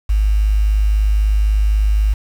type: tone with quantisation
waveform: sine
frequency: 51.91 Hz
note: G#1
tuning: in tune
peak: -11 dBFS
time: 0.09-2.14 s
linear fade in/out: 10 ms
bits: 6
effects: none